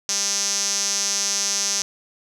sawtooth tone with band-pass filter, 200 Hz, G3, 35 cents sharp, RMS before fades -23 dBFS, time 0.09-1.82 s, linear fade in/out 0 ms, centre 6000 Hz, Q 5.1, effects none

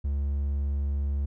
triangle tone, 70.5 Hz, C#2, 30 cents sharp, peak -23 dBFS, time 0.04-1.26 s, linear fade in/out 10 ms, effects none

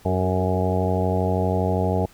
harmonic tone with a mistuned harmonic, 92.5 Hz, F#2, in tune, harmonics 1 / 2 / 3 / 4 / 5 / 6 / 7 / 8 / 9, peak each -23 / -26 / -31 / -30 / -27 / -33 / -28 / -33 / -30 dBFS, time 0.05-2.06 s, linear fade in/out 5 ms, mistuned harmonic 4, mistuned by +32 cents, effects pink hiss -52 dBFS RMS until 2.13 s

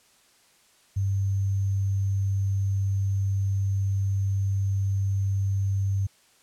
sine tone with sample-and-hold, 98 Hz, G2, in tune, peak -22 dBFS, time 0.96-6.07 s, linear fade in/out 10 ms, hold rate 6300 Hz, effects white hiss -60 dBFS RMS until 6.42 s + low-pass 10000 Hz 12 dB/octave

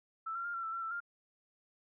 sine tone with pitch steps, 1321 / 1372 / 1405 / 1361 / 1324 / 1359 / 1329 / 1400 Hz, E6 / F6 / F6 / F6 / E6 / F6 / E6 / F6, +3 / -31 / +10 / -45 / +7 / -48 / +14 / +4 cents, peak -36 dBFS, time 0.26-1.004 s, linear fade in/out 10 ms, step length 93 ms, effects none

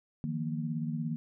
sine chord, Eb suspended second, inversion none, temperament equal with one note detuned, 155.56 / 172.51 / 233.1 Hz, Eb3 / F3 / Bb3, 0 / -21 / 0 cents, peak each -34 / -39 / -35 dBFS, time 0.24-1.16 s, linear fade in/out 0 ms, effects none

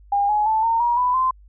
sine tone with pitch steps, 807 / 841.3 / 877 / 914.2 / 953.1 / 993.5 / 1035.7 Hz, G#5 / G#5 / A5 / A#5 / A#5 / B5 / C6, -50 / +22 / -6 / -34 / +38 / +10 / -18 cents, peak -16 dBFS, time 0.12-1.31 s, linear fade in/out 5 ms, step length 170 ms, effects added 50 Hz sine -45 dBFS peak until 1.48 s

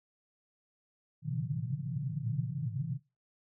pink band-pass noise, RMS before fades -35 dBFS, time 1.22-3 s, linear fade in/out 50 ms, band 110 to 170 Hz, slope 96 dB/octave, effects noise-tail reverb RT60 0.3 s tail -25 dB re dry

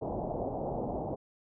white low-pass noise, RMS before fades -35 dBFS, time 0.01-1.16 s, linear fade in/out 20 ms, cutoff 810 Hz, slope 48 dB/octave, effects none

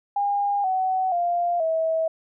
sine tone with pitch steps, 810 / 751.4 / 697 / 646.6 Hz, G#5 / F#5 / F5 / E5, -43 / +26 / -4 / -34 cents, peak -20 dBFS, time 0.16-2.08 s, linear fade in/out 5 ms, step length 480 ms, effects none

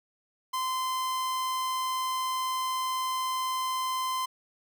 45% pulse tone, 1034 Hz, C6, 21 cents flat, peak -28 dBFS, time 0.53-4.26 s, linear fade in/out 10 ms, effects none

